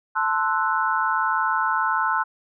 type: chord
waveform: sine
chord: F# half-diminished seventh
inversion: first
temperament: equal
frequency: 880 / 1046.5 / 1318.5 / 1480 Hz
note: A5 / C6 / E6 / F#6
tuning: 0 / 0 / 0 / 0 cents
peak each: -25 dBFS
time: 0.15-2.24 s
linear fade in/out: 20 ms
effects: none